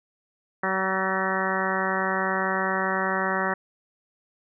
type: harmonic tone with a mistuned harmonic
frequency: 189.5 Hz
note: F#3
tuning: 42 cents sharp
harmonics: 1 / 2 / 3 / 4 / 5 / 6 / 7 / 8 / 9 / 10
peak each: -32 / -32 / -32 / -32 / -32 / -32 / -32 / -32 / -32 / -32 dBFS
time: 0.63-3.54 s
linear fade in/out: 5 ms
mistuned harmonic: 9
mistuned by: +45 cents
effects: none